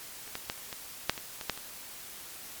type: clicks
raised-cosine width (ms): 0.2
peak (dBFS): -29 / -17 / -14 / -30 / -20 / -6 / -21 / -20 / -10 / -23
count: 10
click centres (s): 0.277 / 0.354 / 0.499 / 0.578 / 0.728 / 1.096 / 1.178 / 1.412 / 1.497 / 1.576
effects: white hiss -45 dBFS RMS until 2.6 s + MP3 96 kbps